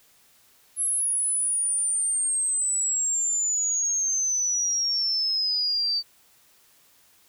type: exponential sweep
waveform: sine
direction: down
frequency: 10980 to 4588 Hz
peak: -22 dBFS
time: 0.76-6.03 s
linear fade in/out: 50 ms
effects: white hiss -59 dBFS RMS until 7.28 s